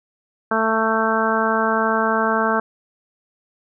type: harmonic tone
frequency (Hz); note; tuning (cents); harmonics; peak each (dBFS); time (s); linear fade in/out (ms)
222.1; A3; +16; 1 / 2 / 3 / 4 / 5 / 6 / 7; -24 / -24 / -24 / -24 / -24 / -24 / -24; 0.51-2.6; 5
effects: none